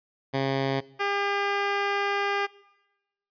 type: tone pair in turn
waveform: 10% pulse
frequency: 135.6 / 402.1 Hz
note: C#3 / G4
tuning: -38 / +44 cents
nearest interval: octave + perfect fifth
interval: 1882 cents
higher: second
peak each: -16 dBFS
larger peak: neither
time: 0.33-0.81 / 0.99-2.47 s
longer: second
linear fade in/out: 20 ms
effects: noise-tail reverb RT60 1.0 s tail -21 dB re dry + resampled to 11025 Hz